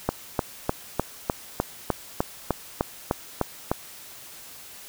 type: click train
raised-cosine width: 1 ms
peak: -7 dBFS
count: 13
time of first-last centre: 0.09-3.715 s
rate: 3.31 Hz
effects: white hiss -44 dBFS RMS until 4.88 s